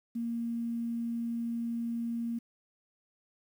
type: tone with quantisation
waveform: sine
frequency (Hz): 233.1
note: A#3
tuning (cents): 0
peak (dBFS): -31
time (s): 0.15-2.39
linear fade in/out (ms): 10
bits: 10
effects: none